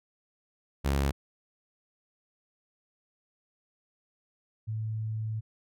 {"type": "tone pair in turn", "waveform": ["sawtooth", "sine"], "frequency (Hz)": [69.3, 109.69], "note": ["C#2", "A2"], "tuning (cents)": [0, -5], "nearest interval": "minor sixth", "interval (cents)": 795, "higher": "second", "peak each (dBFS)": [-21, -30], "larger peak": "first", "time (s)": [[0.84, 1.12], [4.67, 5.41]], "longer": "second", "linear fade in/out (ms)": 20, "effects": []}